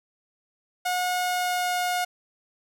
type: tone with pitch glide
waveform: sawtooth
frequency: 724 to 719.4 Hz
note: F#5 to F#5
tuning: -38 to -49 cents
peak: -20 dBFS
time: 0.85-2.05 s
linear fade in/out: 10 ms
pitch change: -11 cents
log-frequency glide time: 1.2-1.77 s
effects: none